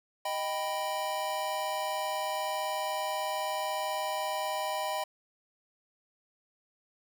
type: chord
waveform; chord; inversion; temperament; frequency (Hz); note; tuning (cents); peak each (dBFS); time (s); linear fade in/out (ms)
square; Eb augmented; none; equal; 622.3 / 784 / 987.8; Eb5 / G5 / B5; 0 / 0 / 0; -36 / -36 / -36; 0.25-5.04; 5
effects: none